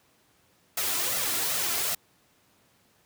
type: noise with flanger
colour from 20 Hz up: white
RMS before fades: -28 dBFS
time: 0.77-1.95 s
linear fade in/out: 5 ms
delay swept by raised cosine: 1.5 to 3 ms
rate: 2.6 Hz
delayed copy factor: +0.55
effects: pink hiss -64 dBFS RMS until 3.05 s + high-pass 100 Hz 12 dB/octave